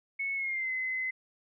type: tone with pitch glide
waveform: sine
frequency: 2202 to 2043 Hz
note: C#7 to C7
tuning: -12 to -42 cents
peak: -30 dBFS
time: 0.19-1.11 s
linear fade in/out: 10 ms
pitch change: -130 cents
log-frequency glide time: 0.35-0.71 s
effects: none